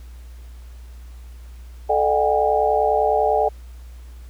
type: tone cluster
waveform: sine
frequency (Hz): 435.8 / 604 / 738 / 808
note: A4 / D5 / F#5 / G#5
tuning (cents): -17 / +48 / -5 / -48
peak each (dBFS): -21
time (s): 1.89-3.49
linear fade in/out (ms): 10
effects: added 60 Hz sine -36 dBFS peak until 4.29 s + pink hiss -54 dBFS RMS until 4.29 s